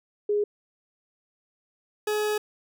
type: tone pair in turn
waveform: sine / 40% pulse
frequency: 414.3 / 422.8 Hz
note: G#4 / G#4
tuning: -4 / +31 cents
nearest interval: unison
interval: 35 cents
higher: second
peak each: -21 / -23 dBFS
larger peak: first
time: 0.29-0.44 / 2.07-2.38 s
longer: second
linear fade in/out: 5 ms
effects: none